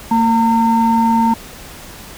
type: tone pair together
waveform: sine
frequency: 228 / 912 Hz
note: A#3 / A#5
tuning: -38 / -38 cents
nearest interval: 2 octaves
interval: 2400 cents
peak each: -12 dBFS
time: 0.11-1.34 s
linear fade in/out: 5 ms
effects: tanh soft clip ceiling -4 dBFS + pink hiss -35 dBFS RMS until 2.17 s